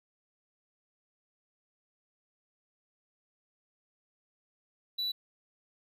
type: tone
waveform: triangle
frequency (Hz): 3951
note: B7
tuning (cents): 0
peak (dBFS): -29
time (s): 4.98-5.12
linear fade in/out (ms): 10
effects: none